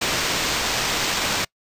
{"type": "noise with sample-and-hold", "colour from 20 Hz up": "violet", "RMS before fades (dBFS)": -23, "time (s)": [0.01, 1.45], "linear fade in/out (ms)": 10, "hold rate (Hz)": 11025, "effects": ["noise-tail reverb RT60 0.1 s tail -26 dB re dry", "resampled to 32000 Hz"]}